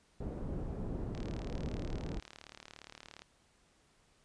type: low-pass noise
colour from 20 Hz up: pink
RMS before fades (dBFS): -39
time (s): 0.2-2.2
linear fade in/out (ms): 10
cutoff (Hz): 440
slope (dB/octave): 12
type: click train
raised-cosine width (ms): 0.2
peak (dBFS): -31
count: 78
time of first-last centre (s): 1.15-3.22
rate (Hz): 37.2
effects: pink hiss -69 dBFS RMS until 4.24 s + resampled to 22050 Hz

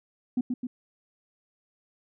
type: tone with echo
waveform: sine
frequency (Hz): 248.7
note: B3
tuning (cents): +12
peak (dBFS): -21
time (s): 0.37-0.41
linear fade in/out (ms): 5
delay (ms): 130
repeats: 2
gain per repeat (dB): -4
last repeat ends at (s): 0.67
effects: tanh soft clip ceiling -19 dBFS

